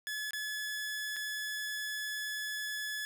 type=tone with dropouts; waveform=sawtooth; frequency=1711 Hz; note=A6; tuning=49 cents flat; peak=-32 dBFS; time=0.07-3.05 s; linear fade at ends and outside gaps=0 ms; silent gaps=0.308-0.333 / 1.162-1.166 s; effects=none